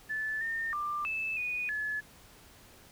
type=tone with pitch steps; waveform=sine; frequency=1744 / 1818 / 1188 / 2625 / 2472 / 1713 Hz; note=A6 / A#6 / D6 / E7 / D#7 / A6; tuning=-16 / -44 / +20 / -8 / -12 / -47 cents; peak=-31 dBFS; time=0.09-2.01 s; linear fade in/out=20 ms; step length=320 ms; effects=pink hiss -56 dBFS RMS until 2.91 s